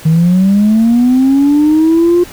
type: linear sweep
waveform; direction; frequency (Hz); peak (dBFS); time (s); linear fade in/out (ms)
sine; up; 155.56 to 355.4; -4; 0.05-2.24; 10
effects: tanh soft clip ceiling -3 dBFS + pink hiss -33 dBFS RMS until 2.32 s